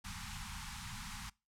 pink band-stop noise, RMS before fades -45 dBFS, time 0.04-1.3 s, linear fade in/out 10 ms, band 230 to 800 Hz, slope 96 dB/octave, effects noise-tail reverb RT60 0.3 s tail -25 dB re dry + low-pass 10000 Hz 12 dB/octave

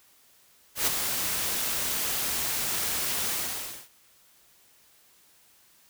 white noise with ADSR envelope, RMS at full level -23 dBFS, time 0.75-3.89 s, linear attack 120 ms, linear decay 15 ms, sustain -6 dB, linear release 580 ms, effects white hiss -60 dBFS RMS until 5.89 s

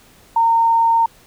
sine tone, 917 Hz, A#5, 29 cents flat, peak -11 dBFS, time 0.36-1.06 s, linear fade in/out 5 ms, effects pink hiss -49 dBFS RMS until 1.26 s

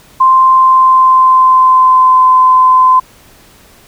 sine tone with pitch glide, 1045 to 1026.5 Hz, C6 to C6, -2 to -33 cents, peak -3 dBFS, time 0.2-3 s, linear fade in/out 10 ms, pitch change -31 cents, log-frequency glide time 0.47-2.26 s, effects pink hiss -42 dBFS RMS until 3.87 s

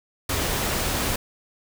pink noise, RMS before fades -25 dBFS, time 0.29-1.16 s, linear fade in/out 5 ms, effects none

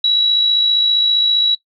sine tone with amplitude modulation, 3900 Hz, B7, 23 cents flat, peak -9 dBFS, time 0.04-1.55 s, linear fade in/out 5 ms, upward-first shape sine, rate 55.1 Hz, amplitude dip 40%, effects noise-tail reverb RT60 0.1 s tail -17 dB re dry

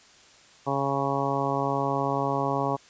harmonic tone, 138.3 Hz, C#3, 4 cents flat, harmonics 1 / 2 / 3 / 4 / 5 / 6 / 7 / 8, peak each -32 / -32 / -32 / -32 / -32 / -32 / -32 / -32 dBFS, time 0.66-2.77 s, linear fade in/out 20 ms, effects white hiss -54 dBFS RMS until 2.89 s + resampled to 16000 Hz

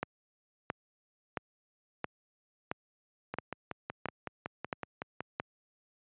two click trains, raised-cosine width 0.5 ms, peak -17 / -21 dBFS, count 9 / 11, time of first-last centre 0.03-5.399 / 3.34-5.206 s, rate 1.49 / 5.36 Hz, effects high-pass 100 Hz 12 dB/octave + resampled to 8000 Hz

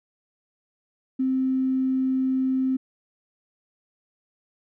triangle tone with tanh clipping, 261.6 Hz, C4, in tune, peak -20 dBFS, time 1.19-2.77 s, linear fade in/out 10 ms, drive 3 dB, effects none

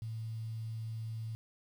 sine tone with quantisation, 111.9 Hz, A2, 30 cents sharp, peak -37 dBFS, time 0.02-1.35 s, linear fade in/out 0 ms, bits 10, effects none

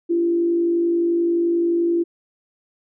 sine tone with frequency modulation, 340.6 Hz, F4, 43 cents flat, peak -16 dBFS, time 0.09-2.04 s, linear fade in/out 20 ms, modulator 51.5 Hz, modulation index 0.29, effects none

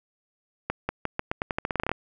accelerating click train, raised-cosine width 0.5 ms, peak -11 dBFS, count 16, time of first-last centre 0.7-1.916 s, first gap 190 ms, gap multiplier 0.86, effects none

